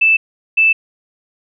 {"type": "tone pair in turn", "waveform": "sine", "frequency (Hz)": [2639, 2639], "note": ["E7", "E7"], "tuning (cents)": [1, 1], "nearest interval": "unison", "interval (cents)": 0, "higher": "neither", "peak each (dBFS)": -8, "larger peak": "neither", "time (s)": [[0.01, 0.17], [0.57, 0.73]], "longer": "neither", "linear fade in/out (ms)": 10, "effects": []}